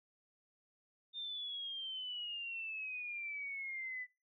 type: exponential sweep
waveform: sine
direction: down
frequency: 3638 to 1982 Hz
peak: -40 dBFS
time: 1.13-4.07 s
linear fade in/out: 50 ms
effects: noise-tail reverb RT60 0.3 s tail -25 dB re dry